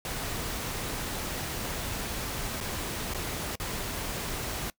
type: noise with dropouts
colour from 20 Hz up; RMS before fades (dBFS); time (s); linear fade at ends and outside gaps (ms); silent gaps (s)
pink; -34; 0.05-4.7; 1; 2.604-2.61 / 3.137-3.146 / 3.555-3.599
effects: noise-tail reverb RT60 0.1 s tail -21 dB re dry